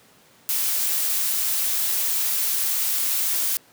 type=noise; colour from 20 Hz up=blue; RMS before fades=-23 dBFS; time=0.49-3.57 s; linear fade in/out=0 ms; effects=pink hiss -54 dBFS RMS until 3.72 s + high-pass 150 Hz 12 dB/octave